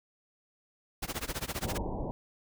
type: noise with tremolo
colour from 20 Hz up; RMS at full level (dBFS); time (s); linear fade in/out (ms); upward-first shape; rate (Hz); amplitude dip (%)
pink; -33; 1.02-1.78; 10; sine; 15; 95
type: low-pass noise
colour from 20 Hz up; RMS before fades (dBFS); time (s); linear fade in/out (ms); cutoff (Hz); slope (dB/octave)
pink; -35; 1.63-2.11; 0; 980; 96
effects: none